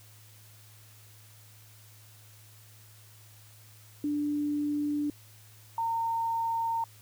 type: tone pair in turn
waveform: sine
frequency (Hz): 293.7 / 914.8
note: D4 / A#5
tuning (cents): 0 / -33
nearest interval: octave + minor sixth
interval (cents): 1967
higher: second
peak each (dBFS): -27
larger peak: neither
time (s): 4.04-5.1 / 5.78-6.84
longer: neither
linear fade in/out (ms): 2
effects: added 107 Hz sine -54 dBFS peak until 7.01 s + white hiss -57 dBFS RMS until 7.01 s